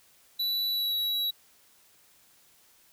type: tone with pitch glide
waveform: square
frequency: 3951 to 3899 Hz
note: B7 to B7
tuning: 0 to -23 cents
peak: -27 dBFS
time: 0.39-1.31 s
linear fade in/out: 10 ms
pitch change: -23 cents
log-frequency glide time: 0.69-0.95 s
effects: white hiss -61 dBFS RMS until 2.92 s